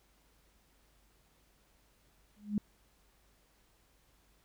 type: tone with exponential growth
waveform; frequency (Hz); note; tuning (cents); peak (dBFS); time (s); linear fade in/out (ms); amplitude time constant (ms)
sine; 207.7; G#3; 0; -25; 2.36-2.58; 2; 47
effects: added 50 Hz sine -70 dBFS peak until 4.44 s + pink hiss -70 dBFS RMS until 4.44 s